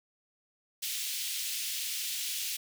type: high-pass noise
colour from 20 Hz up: pink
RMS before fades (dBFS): -35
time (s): 0.82-2.57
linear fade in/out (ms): 10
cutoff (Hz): 2700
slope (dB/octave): 24
effects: none